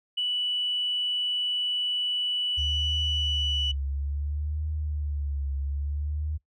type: tone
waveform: sine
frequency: 2960 Hz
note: F#7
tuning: in tune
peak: -24 dBFS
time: 0.17-3.72 s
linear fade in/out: 10 ms
type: tone with vibrato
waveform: sine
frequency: 72.8 Hz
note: D2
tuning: 15 cents flat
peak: -27 dBFS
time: 2.57-6.38 s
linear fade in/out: 20 ms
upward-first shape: triangle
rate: 0.59 Hz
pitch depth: 100 cents each way
effects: noise-tail reverb RT60 0.1 s tail -19 dB re dry + tanh soft clip ceiling -18 dBFS